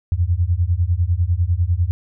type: beating tone pair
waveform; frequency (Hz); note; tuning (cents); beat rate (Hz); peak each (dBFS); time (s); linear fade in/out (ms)
sine; 82.6 / 92.6; E2 / F#2; +4 / +2; 10; -18; 0.12-1.91; 0
effects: none